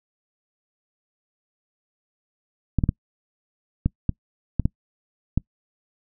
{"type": "clicks", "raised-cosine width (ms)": 5, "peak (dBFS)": -7, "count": 8, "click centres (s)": [2.787, 2.838, 2.891, 3.86, 4.093, 4.597, 4.655, 5.376], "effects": ["noise-tail reverb RT60 0.1 s tail -26 dB re dry"]}